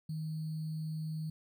sine tone with sample-and-hold, 157.2 Hz, D#3, 18 cents sharp, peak -35 dBFS, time 0.09-1.3 s, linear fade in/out 5 ms, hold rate 4410 Hz, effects none

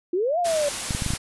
sine exponential two-way sweep, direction up then down, 337.2 to 720 to 567 Hz, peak -20 dBFS, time 0.13-0.69 s, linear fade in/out 5 ms, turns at 0.39 s
white noise, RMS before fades -29 dBFS, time 0.44-1.18 s, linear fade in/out 20 ms
clicks, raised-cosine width 5 ms, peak -14 dBFS, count 6, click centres 0.908 / 0.949 / 1.022 / 1.063 / 1.105 / 1.136 s
effects resampled to 24000 Hz

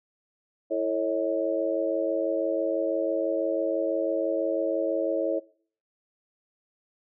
harmonic tone with a mistuned harmonic, 110 Hz, A2, in tune, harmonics 3 / 4 / 5 / 6, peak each -30 / -32 / -27 / -31 dBFS, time 0.7-5.4 s, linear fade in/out 20 ms, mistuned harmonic 6, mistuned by -64 cents, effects noise-tail reverb RT60 0.5 s tail -21 dB re dry

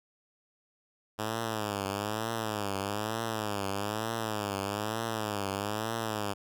5% pulse tone with vibrato, 105.7 Hz, G#2, 31 cents sharp, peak -20 dBFS, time 1.18-6.34 s, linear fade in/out 20 ms, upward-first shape triangle, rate 1.1 Hz, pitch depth 150 cents each way, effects none

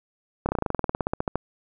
slowing click train, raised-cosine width 1 ms, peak -10 dBFS, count 19, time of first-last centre 0.46-1.356 s, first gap 29 ms, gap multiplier 1.06, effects none

